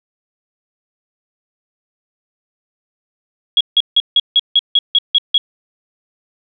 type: tone bursts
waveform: sine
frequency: 3322 Hz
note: G#7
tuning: in tune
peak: -7 dBFS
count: 10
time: 3.57-5.38 s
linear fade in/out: 2 ms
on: 37 ms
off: 160 ms
effects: none